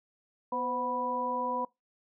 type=harmonic tone with a mistuned harmonic; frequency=246 Hz; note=B3; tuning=7 cents flat; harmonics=1 / 2 / 3 / 4; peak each=-39 / -36 / -41 / -31 dBFS; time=0.52-1.65 s; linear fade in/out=5 ms; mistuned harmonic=2; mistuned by=+63 cents; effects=noise-tail reverb RT60 0.2 s tail -23 dB re dry